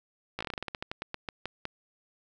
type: slowing click train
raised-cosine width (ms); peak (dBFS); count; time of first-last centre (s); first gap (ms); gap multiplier
0.3; -18; 18; 0.39-1.654; 16; 1.17
effects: none